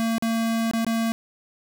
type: tone with dropouts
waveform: square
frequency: 227.1 Hz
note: A#3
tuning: 45 cents flat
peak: -22 dBFS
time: 0-1.12 s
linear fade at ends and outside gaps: 0 ms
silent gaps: 0.182-0.224 / 0.712-0.735 / 0.847-0.866 s
effects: none